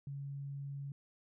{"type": "tone", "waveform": "sine", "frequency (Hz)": 139.9, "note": "C#3", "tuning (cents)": 16, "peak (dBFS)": -40, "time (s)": [0.07, 0.92], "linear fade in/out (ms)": 2, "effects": []}